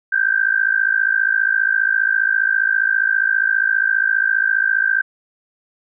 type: tone with amplitude modulation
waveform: sine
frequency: 1567 Hz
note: G6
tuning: 1 cent flat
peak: -10 dBFS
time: 0.12-5.02 s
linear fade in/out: 10 ms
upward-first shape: sine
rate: 54.9 Hz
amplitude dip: 90%
effects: none